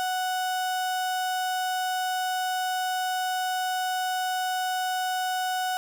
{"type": "tone", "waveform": "35% pulse", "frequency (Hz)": 740, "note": "F#5", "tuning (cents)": 0, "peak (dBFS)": -24, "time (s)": [0, 5.77], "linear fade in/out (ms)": 0, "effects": []}